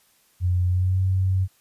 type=tone with pitch glide; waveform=sine; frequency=90 to 94.2 Hz; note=F#2 to F#2; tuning=-47 to +32 cents; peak=-18 dBFS; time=0.4-1.48 s; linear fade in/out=50 ms; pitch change=+79 cents; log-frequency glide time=0.67-1 s; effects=white hiss -61 dBFS RMS until 1.6 s + resampled to 32000 Hz